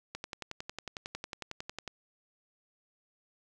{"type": "click train", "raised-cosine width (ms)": 0.2, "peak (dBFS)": -21, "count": 20, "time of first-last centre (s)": [0.15, 1.877], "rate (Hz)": 11, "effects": []}